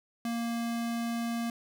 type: tone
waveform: square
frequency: 233.1 Hz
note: A#3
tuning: in tune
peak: -31 dBFS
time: 0.25-1.5 s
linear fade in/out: 2 ms
effects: none